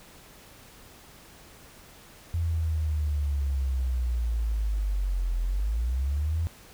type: linear two-way sweep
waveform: sine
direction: down then up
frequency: 84.7 to 41.88 to 84.7 Hz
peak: -24 dBFS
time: 2.34-6.47 s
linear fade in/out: 0 ms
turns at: 5.41 s
effects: pink hiss -51 dBFS RMS until 6.73 s